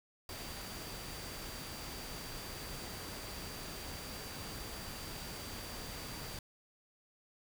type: tone in noise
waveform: sine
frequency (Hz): 4687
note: D8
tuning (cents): -4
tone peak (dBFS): -52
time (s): 0.29-6.39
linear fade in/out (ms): 2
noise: pink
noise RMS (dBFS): -45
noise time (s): 0.29-6.39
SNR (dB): -10
effects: none